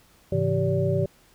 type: tone cluster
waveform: sine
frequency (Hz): 104.6 / 135.4 / 165.1 / 388.9 / 575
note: G#2 / C#3 / E3 / G4 / D5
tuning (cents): +13 / -40 / +3 / -14 / -37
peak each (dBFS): -27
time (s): 0.32-1.06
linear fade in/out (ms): 5
effects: pink hiss -58 dBFS RMS until 1.34 s